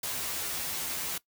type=noise with comb filter; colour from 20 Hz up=white; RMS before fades=-34 dBFS; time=0.03-1.18 s; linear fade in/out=5 ms; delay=12 ms; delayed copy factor=+1; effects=noise-tail reverb RT60 0.1 s tail -19 dB re dry